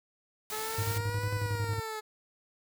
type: noise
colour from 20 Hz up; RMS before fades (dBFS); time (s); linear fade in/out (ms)
white; -39; 0.5-0.98; 0
type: exponential two-way sweep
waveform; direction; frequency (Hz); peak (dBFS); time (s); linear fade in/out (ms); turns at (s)
15% pulse; up then down; 428 to 500 to 428; -29; 0.51-2.01; 20; 1.33
type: tone with tremolo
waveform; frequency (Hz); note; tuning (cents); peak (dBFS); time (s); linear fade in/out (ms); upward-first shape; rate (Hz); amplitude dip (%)
triangle; 104; G#2; +3; -26; 0.78-1.8; 5; square; 11; 60
effects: none